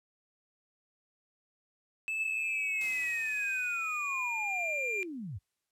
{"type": "tone with pitch glide", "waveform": "triangle", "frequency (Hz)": [2620, 2389], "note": ["E7", "D7"], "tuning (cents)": [-11, 29], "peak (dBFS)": -30, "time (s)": [2.08, 5.03], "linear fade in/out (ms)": 0, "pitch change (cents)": -160, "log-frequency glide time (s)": [2.3, 4.62]}
{"type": "linear sweep", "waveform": "sine", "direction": "down", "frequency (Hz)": [2637, 78], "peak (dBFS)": -37, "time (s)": [2.19, 5.39], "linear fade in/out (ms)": 20}
{"type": "noise with exponential decay", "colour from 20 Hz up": "white", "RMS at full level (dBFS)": -46, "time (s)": [2.81, 5.71], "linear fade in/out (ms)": 2, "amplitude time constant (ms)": 630}
{"effects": ["noise-tail reverb RT60 0.1 s tail -20 dB re dry", "low-pass 12000 Hz 12 dB/octave"]}